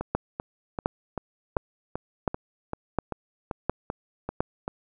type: two click trains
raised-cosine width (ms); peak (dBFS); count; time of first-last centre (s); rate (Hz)
1; -9 / -16; 7 / 13; 0.15-4.405 / 0.01-4.679; 1.41 / 2.57
effects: none